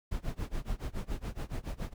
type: noise with tremolo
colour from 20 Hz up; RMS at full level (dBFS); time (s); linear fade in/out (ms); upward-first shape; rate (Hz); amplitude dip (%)
brown; -33; 0.11-1.94; 10; sine; 7.1; 95
effects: none